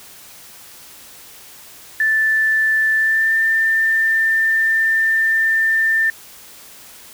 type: tone with pitch glide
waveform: sine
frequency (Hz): 1760 to 1790.8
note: A6 to A6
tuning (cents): 0 to +30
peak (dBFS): -13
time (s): 2-6.1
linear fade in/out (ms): 2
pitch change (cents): +30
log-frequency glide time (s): 2.96-3.35
effects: white hiss -41 dBFS RMS until 7.13 s